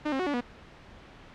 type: tone with pitch steps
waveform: sawtooth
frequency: 301.4 / 267 / 368.1 / 289 / 243 Hz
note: D4 / C4 / F#4 / D4 / B3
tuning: +45 / +35 / -9 / -28 / -28 cents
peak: -23 dBFS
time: 0.05-0.41 s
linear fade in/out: 10 ms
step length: 72 ms
effects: pink hiss -50 dBFS RMS until 1.34 s + low-pass 3000 Hz 12 dB/octave